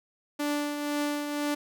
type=tone with tremolo; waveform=sawtooth; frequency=292.8 Hz; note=D4; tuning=5 cents flat; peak=-22 dBFS; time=0.39-1.55 s; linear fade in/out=10 ms; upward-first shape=triangle; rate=2 Hz; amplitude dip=50%; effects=none